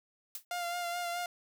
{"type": "noise with exponential decay", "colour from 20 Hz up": "blue", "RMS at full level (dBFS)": -36, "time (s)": [0.35, 0.45], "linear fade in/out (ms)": 2, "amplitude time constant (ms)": 21}
{"type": "tone with vibrato", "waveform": "sawtooth", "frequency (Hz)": 698.5, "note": "F5", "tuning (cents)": 0, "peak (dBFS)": -30, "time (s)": [0.51, 1.26], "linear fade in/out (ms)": 2, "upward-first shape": "sine", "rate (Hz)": 4.7, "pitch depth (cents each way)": 26}
{"effects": []}